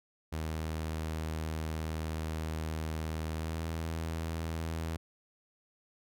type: tone with pitch glide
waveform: sawtooth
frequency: 79.2 to 81.33 Hz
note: D#2 to E2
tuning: +31 to -23 cents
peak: -30 dBFS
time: 0.32-4.97 s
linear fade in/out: 10 ms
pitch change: +46 cents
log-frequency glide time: 3.35-3.64 s
effects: none